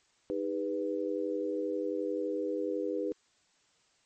sine chord, Eb augmented, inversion none, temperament equal with one note detuned, 311.1 / 401.9 / 493.9 Hz, Eb4 / G4 / B4, 0 / +43 / 0 cents, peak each -35 / -35 / -34 dBFS, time 0.3-3.12 s, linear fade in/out 0 ms, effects white hiss -69 dBFS RMS until 4.05 s + MP3 32 kbps

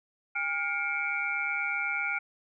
sine tone cluster, 807 / 1414 / 2177 / 2325 Hz, G#5 / F6 / C#7 / D7, -50 / +21 / -32 / -18 cents, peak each -39 / -32 / -34 / -32 dBFS, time 0.35-2.19 s, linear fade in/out 10 ms, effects none

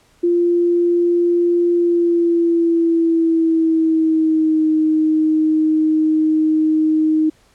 sine tone with pitch glide, 346.7 to 312.5 Hz, F4 to D#4, -13 to +8 cents, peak -12 dBFS, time 0.23-7.3 s, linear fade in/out 10 ms, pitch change -179 cents, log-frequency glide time 1.73-4.68 s, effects pink hiss -55 dBFS RMS until 7.54 s + low-pass 10000 Hz 12 dB/octave

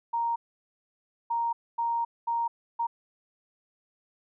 sine tone bursts at uneven times, 932.3 Hz, A#5, in tune, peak -25 dBFS, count 5, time 0.13-0.36 / 1.3-1.53 / 1.78-2.05 / 2.27-2.48 / 2.79-2.87 s, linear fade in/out 10 ms, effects none

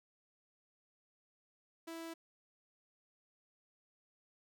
sawtooth tone, 329.6 Hz, E4, in tune, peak -40 dBFS, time 1.87-2.14 s, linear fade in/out 10 ms, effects none

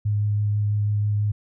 sine tone with vibrato, 104.1 Hz, G#2, 5 cents sharp, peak -19 dBFS, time 0.05-1.32 s, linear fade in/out 10 ms, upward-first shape sine, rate 6.1 Hz, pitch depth 10 cents each way, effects none

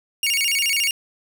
sawtooth tone with vibrato, 2499 Hz, D#7, 7 cents sharp, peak -15 dBFS, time 0.23-0.91 s, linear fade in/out 2 ms, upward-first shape square, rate 14 Hz, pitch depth 200 cents each way, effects none

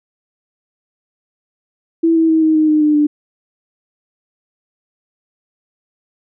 sine tone with pitch steps, 329.6 / 324.7 / 319.8 / 315.1 / 310.4 / 305.8 / 301.2 / 296.7 Hz, E4 / E4 / D#4 / D#4 / D#4 / D#4 / D4 / D4, 0 / -26 / +48 / +22 / -4 / -30 / +44 / +18 cents, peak -9 dBFS, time 2.03-3.07 s, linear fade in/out 10 ms, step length 130 ms, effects none

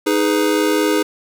square chord, G# minor, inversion second, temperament just, 311.5 / 415.3 / 498.4 Hz, D#4 / G#4 / B4, +2 / 0 / +16 cents, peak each -18 / -19 / -22 dBFS, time 0.06-1.03 s, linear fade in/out 10 ms, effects none

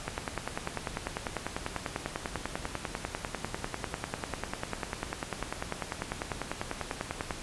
click train, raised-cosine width 0.5 ms, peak -16 dBFS, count 74, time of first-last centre 0.08-7.308 s, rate 10.1 Hz, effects pink hiss -42 dBFS RMS until 7.42 s + resampled to 24000 Hz

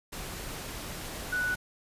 sine tone in noise, 1480 Hz, F#6, in tune, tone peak -27 dBFS, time 1.32-1.55 s, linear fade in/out 10 ms, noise pink, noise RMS -39 dBFS, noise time 0.12-1.56 s, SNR +9 dB, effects resampled to 32000 Hz

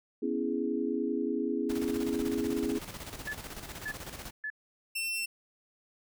sine chord, C# minor seventh, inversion third, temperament equal, 246.9 / 277.2 / 329.6 / 415.3 Hz, B3 / C#4 / E4 / G#4, 0 / 0 / 0 / 0 cents, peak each -34 dBFS, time 0.22-2.79 s, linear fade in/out 10 ms
pink noise with tremolo, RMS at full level -41 dBFS, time 1.69-4.31 s, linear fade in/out 10 ms, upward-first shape square, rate 16 Hz, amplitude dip 55%
sine tone bursts, 1725 Hz, A6, 35 cents flat, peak -33 dBFS, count 3, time 3.27-4.502 s, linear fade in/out 5 ms, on 64 ms, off 520 ms
sawtooth tone, 2699 Hz, E7, 40 cents sharp, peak -28 dBFS, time 4.95-5.26 s, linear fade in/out 10 ms
effects none

